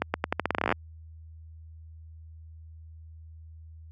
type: accelerating click train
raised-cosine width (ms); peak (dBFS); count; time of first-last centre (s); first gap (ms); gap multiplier
0.5; -9; 17; 0.02-0.724; 120; 0.84
effects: added 80 Hz sine -33 dBFS peak until 3.91 s + high-pass 150 Hz 12 dB/octave